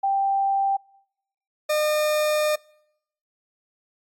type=tone pair in turn; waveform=sine / 40% pulse; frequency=786 / 606.5 Hz; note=G5 / D#5; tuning=+4 / -44 cents; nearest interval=major third; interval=448 cents; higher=first; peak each=-19 dBFS; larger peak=neither; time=0.03-0.77 / 1.69-2.56 s; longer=second; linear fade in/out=10 ms; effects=noise-tail reverb RT60 0.8 s tail -26 dB re dry + AAC 64 kbps